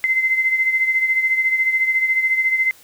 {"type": "beating tone pair", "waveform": "sine", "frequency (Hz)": [2065, 2079], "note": ["C7", "C7"], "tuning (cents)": [-23, -12], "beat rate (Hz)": 14, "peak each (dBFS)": [-16, -23], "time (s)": [0.04, 2.71], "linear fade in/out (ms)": 0, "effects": ["white hiss -48 dBFS RMS until 2.83 s"]}